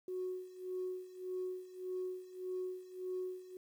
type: tone with tremolo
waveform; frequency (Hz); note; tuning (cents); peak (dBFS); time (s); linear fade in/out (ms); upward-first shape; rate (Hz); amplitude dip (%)
sine; 368.4; F#4; -7; -35; 0.08-3.57; 2; sine; 1.7; 85
effects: tanh soft clip ceiling -32 dBFS + 11-bit